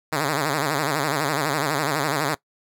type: tone with vibrato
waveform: 5% pulse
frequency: 146.83 Hz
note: D3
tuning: in tune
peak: -10 dBFS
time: 0.12-2.35 s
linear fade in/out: 10 ms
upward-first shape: sine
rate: 12 Hz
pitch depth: 140 cents each way
effects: noise-tail reverb RT60 0.1 s tail -20 dB re dry